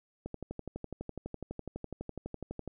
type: click train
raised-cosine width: 2 ms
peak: -25 dBFS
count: 30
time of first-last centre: 0.26-2.677 s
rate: 12 Hz
effects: none